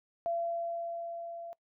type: tone with level ramp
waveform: sine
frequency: 679 Hz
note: F5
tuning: 49 cents flat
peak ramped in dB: -29 to -41 dBFS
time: 0.26-1.53 s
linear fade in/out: 0 ms
effects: noise-tail reverb RT60 0.1 s tail -22 dB re dry